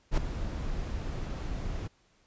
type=noise with ADSR envelope; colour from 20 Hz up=brown; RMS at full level=-22 dBFS; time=0.11-1.88 s; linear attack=64 ms; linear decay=7 ms; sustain=-12 dB; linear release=15 ms; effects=pink hiss -67 dBFS RMS until 2.26 s + resampled to 16000 Hz